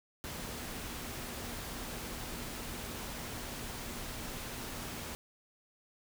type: tone in noise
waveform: sine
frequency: 240 Hz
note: B3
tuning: 49 cents flat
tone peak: -51 dBFS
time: 0.24-5.15 s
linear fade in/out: 0 ms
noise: pink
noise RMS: -42 dBFS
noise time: 0.24-5.15 s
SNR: -12 dB
effects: none